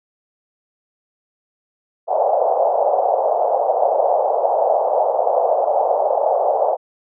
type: band-pass noise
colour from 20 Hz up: white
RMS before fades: -17 dBFS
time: 2.07-6.77 s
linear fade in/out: 50 ms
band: 520 to 780 Hz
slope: 48 dB/octave
effects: none